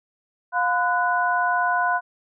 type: tone cluster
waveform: sine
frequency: 710 / 1012 / 1476 Hz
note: F5 / B5 / F#6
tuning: +28 / +42 / -5 cents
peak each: -23 dBFS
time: 0.52-2.01 s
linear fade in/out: 50 ms
effects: none